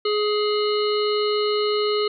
harmonic tone, 419.5 Hz, G#4, 17 cents sharp, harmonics 1 / 3 / 5 / 7 / 9 / 10, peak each -20 / -28 / -35 / -31 / -36 / -30 dBFS, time 0.05-2.08 s, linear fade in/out 5 ms, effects none

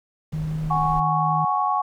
brown noise, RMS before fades -34 dBFS, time 0.32-1 s, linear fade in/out 5 ms
sine tone with pitch glide, 155.56 to 157 Hz, D#3 to D#3, 0 to +16 cents, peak -24 dBFS, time 0.33-1.45 s, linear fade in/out 5 ms, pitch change +16 cents, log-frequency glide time 0.44-1.09 s
sine chord, F# suspended second, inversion none, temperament equal, 740 / 830.6 / 1108.7 Hz, F#5 / G#5 / C#6, 0 / 0 / 0 cents, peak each -25 / -24 / -22 dBFS, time 0.7-1.82 s, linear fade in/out 10 ms
effects none

